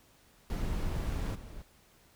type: noise with level steps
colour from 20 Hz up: brown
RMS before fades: -33 / -45 dBFS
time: 0.5-1.62 s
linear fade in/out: 2 ms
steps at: 1.34 s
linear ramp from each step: 20 ms
effects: pink hiss -63 dBFS RMS until 2.15 s